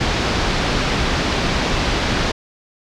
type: low-pass noise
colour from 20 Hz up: pink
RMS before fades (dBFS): -19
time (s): 0-2.32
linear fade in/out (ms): 10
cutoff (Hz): 5300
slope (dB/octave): 24
effects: none